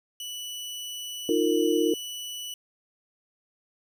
sawtooth tone, 2960 Hz, F#7, in tune, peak -31 dBFS, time 0.2-2.54 s, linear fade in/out 2 ms
sine chord, Eb suspended second, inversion none, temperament equal with one note detuned, 311.1 / 349.2 / 457.9 Hz, Eb4 / F4 / Bb4, 0 / 0 / -31 cents, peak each -25 dBFS, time 1.29-1.94 s, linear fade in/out 2 ms
effects none

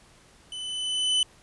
45% pulse tone with level ramp, 3012 Hz, F#7, 30 cents sharp, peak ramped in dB -34 to -19 dBFS, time 0.52-1.23 s, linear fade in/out 2 ms, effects pink hiss -56 dBFS RMS until 1.42 s + resampled to 24000 Hz

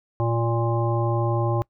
harmonic tone, 116.54 Hz, A#2, in tune, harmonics 1 / 3 / 5 / 7 / 9, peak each -22 / -27 / -29 / -30 / -32 dBFS, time 0.2-1.62 s, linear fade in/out 0 ms, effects noise-tail reverb RT60 0.1 s tail -23 dB re dry

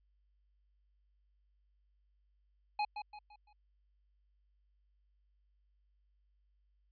square tone with echo, 837 Hz, G#5, 13 cents sharp, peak -32 dBFS, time 2.79-2.85 s, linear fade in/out 5 ms, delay 170 ms, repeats 4, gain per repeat -8 dB, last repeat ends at 3.53 s, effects added 50 Hz sine -70 dBFS peak until 6.91 s + resampled to 11025 Hz

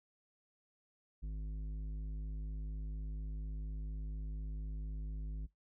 sine tone with tanh clipping, 52.1 Hz, G#1, 6 cents sharp, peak -40 dBFS, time 1.22-5.47 s, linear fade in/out 20 ms, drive 10 dB, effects noise-tail reverb RT60 0.2 s tail -23 dB re dry

